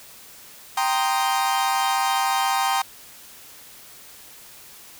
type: chord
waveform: 40% pulse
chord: C minor seventh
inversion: second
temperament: equal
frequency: 784 / 932.3 / 1046.5 / 1244.5 Hz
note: G5 / Bb5 / C6 / Eb6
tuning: 0 / 0 / 0 / 0 cents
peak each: -22 / -25 / -26 / -28 dBFS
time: 0.77-2.82 s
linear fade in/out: 5 ms
effects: white hiss -45 dBFS RMS until 4.99 s

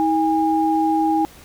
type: tone pair together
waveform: sine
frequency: 319.6 / 815.4 Hz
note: D#4 / G#5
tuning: +47 / -32 cents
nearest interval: octave + major third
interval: 1621 cents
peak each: -18 / -18 dBFS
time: 0-1.25 s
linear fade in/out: 0 ms
effects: pink hiss -45 dBFS RMS until 1.44 s

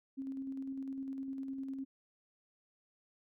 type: tone with tremolo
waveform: sine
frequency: 269.1 Hz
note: C4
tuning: 49 cents sharp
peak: -37 dBFS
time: 0.17-1.85 s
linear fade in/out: 20 ms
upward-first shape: square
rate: 9.9 Hz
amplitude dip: 30%
effects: none

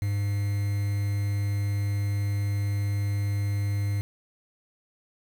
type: tone with quantisation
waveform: triangle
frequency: 101.3 Hz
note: G#2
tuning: 43 cents flat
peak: -22 dBFS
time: 0.02-4.01 s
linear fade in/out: 0 ms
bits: 7
effects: none

